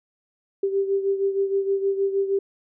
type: beating tone pair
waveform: sine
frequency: 391.6 / 398 Hz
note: G4 / G4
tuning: -2 / +26 cents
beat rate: 6.4 Hz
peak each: -21 / -27 dBFS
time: 0.63-2.39 s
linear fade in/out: 5 ms
effects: none